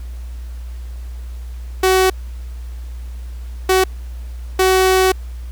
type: tone bursts at uneven times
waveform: sawtooth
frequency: 375.7 Hz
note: F#4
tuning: 26 cents sharp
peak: -7 dBFS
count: 3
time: 1.83-2.1 / 3.69-3.84 / 4.59-5.12 s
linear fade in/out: 5 ms
effects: added 60 Hz sine -26 dBFS peak until 5.51 s + pink hiss -48 dBFS RMS until 5.51 s